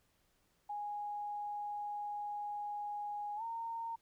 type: tone with pitch glide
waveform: sine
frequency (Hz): 827 to 917.6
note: G#5 to A#5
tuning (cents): -8 to -28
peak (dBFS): -38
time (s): 0.69-3.96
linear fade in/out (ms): 10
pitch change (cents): +180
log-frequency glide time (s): 3.36-3.43
effects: pink hiss -75 dBFS RMS until 4.01 s